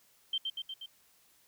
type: tone with echo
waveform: sine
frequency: 3136 Hz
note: G7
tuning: in tune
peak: -29 dBFS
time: 0.33-0.38 s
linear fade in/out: 5 ms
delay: 120 ms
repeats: 4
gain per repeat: -3 dB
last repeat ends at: 0.86 s
effects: white hiss -66 dBFS RMS until 1.47 s